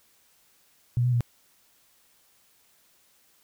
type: tone with pitch steps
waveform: sine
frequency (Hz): 121.4 / 124.3 / 119.6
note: B2 / B2 / A#2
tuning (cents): -29 / +12 / +45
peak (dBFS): -20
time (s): 0.97-1.207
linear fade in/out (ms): 0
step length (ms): 79
effects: white hiss -63 dBFS RMS until 3.43 s